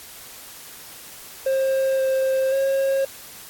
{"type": "tone with pitch steps", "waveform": "triangle", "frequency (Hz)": [533, 529, 542], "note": ["C5", "C5", "C#5"], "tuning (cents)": [32, 19, -39], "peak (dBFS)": -16, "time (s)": [1.46, 3.05], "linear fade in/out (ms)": 5, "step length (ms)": 530, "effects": ["white hiss -41 dBFS RMS until 3.49 s", "AAC 64 kbps"]}